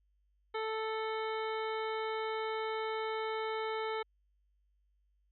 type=harmonic tone with a mistuned harmonic; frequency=440 Hz; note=A4; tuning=in tune; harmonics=1 / 2 / 3 / 4 / 5 / 7 / 8 / 9; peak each=-36 / -40 / -42 / -48 / -45 / -50 / -54 / -55 dBFS; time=0.54-4.03 s; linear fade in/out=10 ms; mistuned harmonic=8; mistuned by=+65 cents; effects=added 50 Hz sine -70 dBFS peak until 5.31 s